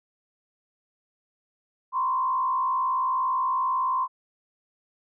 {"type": "tone with frequency modulation", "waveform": "sine", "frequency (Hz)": 1040, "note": "C6", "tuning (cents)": -11, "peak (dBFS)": -22, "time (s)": [1.92, 4.08], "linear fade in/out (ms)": 50, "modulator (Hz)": 61.1, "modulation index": 0.83, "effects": []}